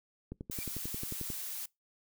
click train, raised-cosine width 3 ms, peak -27 dBFS, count 12, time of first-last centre 0.32-1.302 s, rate 11.2 Hz
blue noise, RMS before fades -40 dBFS, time 0.51-1.66 s, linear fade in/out 5 ms
sawtooth tone with exponential growth, 2349 Hz, D7, in tune, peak -36 dBFS, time 0.54-0.63 s, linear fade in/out 0 ms, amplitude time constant 18 ms
effects noise-tail reverb RT60 0.2 s tail -24 dB re dry

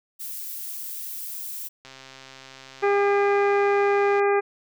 violet noise, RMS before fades -34 dBFS, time 0.19-1.69 s, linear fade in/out 20 ms
click train, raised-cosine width 0.2 ms, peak -26 dBFS, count 313, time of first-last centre 1.85-4.196 s, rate 133 Hz
harmonic tone, 403.2 Hz, G4, 49 cents sharp, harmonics 1 / 2 / 3 / 4 / 5 / 6, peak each -19 / -25 / -29 / -31 / -33 / -35 dBFS, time 2.82-4.41 s, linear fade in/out 20 ms
effects none

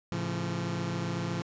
sawtooth chord, A augmented, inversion none, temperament just, 110 / 137.5 / 171.88 Hz, A2 / C#3 / E#3, 0 / -14 / -27 cents, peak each -32 / -33 / -29 dBFS, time 0.12-1.42 s, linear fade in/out 0 ms, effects resampled to 16000 Hz

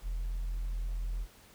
triangle tone with tanh clipping, 42.35 Hz, E1, 48 cents sharp, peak -32 dBFS, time 0.02-1.27 s, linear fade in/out 50 ms, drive 6 dB, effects pink hiss -58 dBFS RMS until 1.54 s

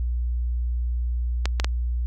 clicks, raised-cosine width 0.2 ms, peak -7 dBFS, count 3, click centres 1.456 / 1.599 / 1.645 s, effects added 60 Hz sine -22 dBFS peak until 2.06 s

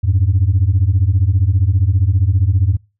sine beating tone pair, 87.31 / 102.31 Hz, F2 / G#2, 0 / -25 cents, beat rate 15 Hz, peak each -12 dBFS, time 0.03-2.77 s, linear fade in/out 20 ms, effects noise-tail reverb RT60 0.3 s tail -26 dB re dry + tanh soft clip ceiling -6 dBFS

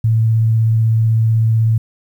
sine tone with vibrato, 112.1 Hz, A2, 33 cents sharp, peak -10 dBFS, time 0.04-1.78 s, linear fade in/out 5 ms, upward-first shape square, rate 16 Hz, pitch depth 10 cents each way, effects 8-bit

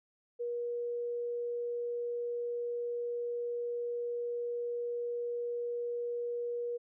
sine tone, 478.3 Hz, A#4, 44 cents sharp, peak -33 dBFS, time 0.39-6.78 s, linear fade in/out 20 ms, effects none

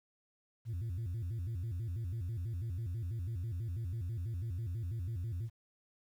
sine tone with vibrato, 100 Hz, G2, 35 cents sharp, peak -33 dBFS, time 0.65-5.5 s, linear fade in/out 50 ms, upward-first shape square, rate 6.1 Hz, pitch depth 240 cents each way, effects tanh soft clip ceiling -34 dBFS + 11-bit

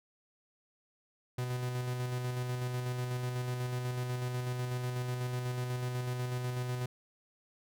45% pulse tone with tremolo, 124.8 Hz, B2, 19 cents sharp, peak -32 dBFS, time 1.38-6.86 s, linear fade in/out 5 ms, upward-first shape square, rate 8.1 Hz, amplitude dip 30%, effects none

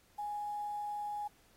sine tone with quantisation, 830 Hz, G#5, 1 cent flat, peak -36 dBFS, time 0.18-1.28 s, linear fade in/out 10 ms, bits 10, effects pink hiss -67 dBFS RMS until 1.56 s + AAC 48 kbps

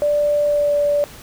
sine tone with pitch glide, 587.3 to 581.2 Hz, D5 to D5, 0 to -18 cents, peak -14 dBFS, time 0.02-1.04 s, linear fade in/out 0 ms, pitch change -18 cents, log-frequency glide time 0.43-0.74 s, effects pink hiss -40 dBFS RMS until 1.22 s

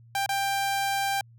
sawtooth tone with dropouts, 790 Hz, G5, 13 cents sharp, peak -21 dBFS, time 0.15-1.21 s, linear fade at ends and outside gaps 2 ms, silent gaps 0.262-0.291 s, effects added 116 Hz sine -50 dBFS peak until 1.38 s

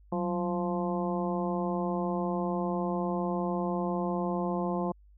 harmonic tone with a mistuned harmonic, 174.61 Hz, F3, in tune, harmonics 1 / 2 / 3 / 4 / 5 / 6, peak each -31 / -34 / -36 / -37 / -38 / -39 dBFS, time 0.12-4.92 s, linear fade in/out 5 ms, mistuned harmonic 1, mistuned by +100 cents, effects added 50 Hz sine -54 dBFS peak until 5.17 s

